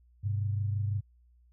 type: tone pair together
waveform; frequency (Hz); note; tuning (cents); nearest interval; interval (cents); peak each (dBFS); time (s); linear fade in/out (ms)
sine; 100.73 / 126.7; G2 / B2; +48 / +45; major third; 397; -28 / -37; 0.23-1.01; 20
effects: added 60 Hz sine -59 dBFS peak until 1.52 s